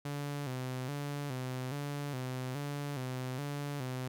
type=tone with vibrato; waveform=sawtooth; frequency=135.8 Hz; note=C#3; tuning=35 cents flat; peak=-32 dBFS; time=0.05-4.08 s; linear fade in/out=5 ms; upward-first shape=square; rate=1.2 Hz; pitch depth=100 cents each way; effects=none